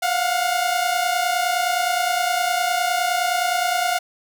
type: tone pair together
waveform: sawtooth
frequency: 698.5 / 728.2 Hz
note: F5 / F#5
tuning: 0 / -28 cents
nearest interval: minor second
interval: 72 cents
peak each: -18 dBFS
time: 0.02-3.99 s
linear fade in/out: 10 ms
effects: none